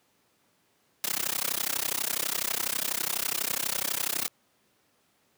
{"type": "noise with amplitude modulation", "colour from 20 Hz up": "white", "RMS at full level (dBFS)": -26, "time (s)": [1.04, 4.28], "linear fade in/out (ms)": 0, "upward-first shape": "sine", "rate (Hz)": 32.1, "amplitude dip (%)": 100, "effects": ["pink hiss -68 dBFS RMS until 5.37 s", "high-pass 150 Hz 12 dB/octave"]}